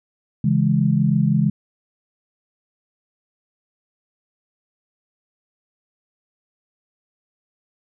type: chord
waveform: sine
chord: C# minor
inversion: none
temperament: equal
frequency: 138.59 / 164.81 / 207.7 Hz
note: C#3 / E3 / G#3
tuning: 0 / 0 / 0 cents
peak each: -19 dBFS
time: 0.44-1.5 s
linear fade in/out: 5 ms
effects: none